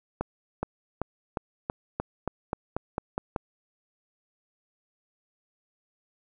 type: accelerating click train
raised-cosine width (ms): 1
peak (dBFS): -14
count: 12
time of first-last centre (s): 0.21-3.362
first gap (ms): 420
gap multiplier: 0.92
effects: none